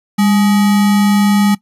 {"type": "tone with sample-and-hold", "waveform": "sine", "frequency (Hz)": 202.3, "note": "G#3", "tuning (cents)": -45, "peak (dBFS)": -8, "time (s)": [0.18, 1.55], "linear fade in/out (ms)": 10, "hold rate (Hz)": 1050, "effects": ["noise-tail reverb RT60 0.1 s tail -19 dB re dry", "resampled to 32000 Hz"]}